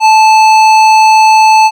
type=tone with hard clipping; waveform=sine; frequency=874 Hz; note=A5; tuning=12 cents flat; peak=-4 dBFS; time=0-1.71 s; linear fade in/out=50 ms; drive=13 dB; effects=none